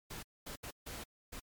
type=noise bursts at uneven times; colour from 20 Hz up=pink; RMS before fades=-45 dBFS; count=5; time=0.1-0.23 / 0.46-0.56 / 0.63-0.71 / 0.86-1.04 / 1.32-1.4 s; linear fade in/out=10 ms; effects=MP3 96 kbps